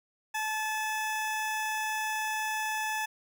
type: tone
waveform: 20% pulse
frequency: 866 Hz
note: A5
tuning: 28 cents flat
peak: -25 dBFS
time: 0.34-3.06 s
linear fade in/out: 10 ms
effects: none